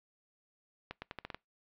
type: accelerating click train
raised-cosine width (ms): 0.3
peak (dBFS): -24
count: 7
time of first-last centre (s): 0.91-1.346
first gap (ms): 110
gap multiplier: 0.83
effects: noise-tail reverb RT60 0.2 s tail -24 dB re dry + low-pass 4000 Hz 12 dB/octave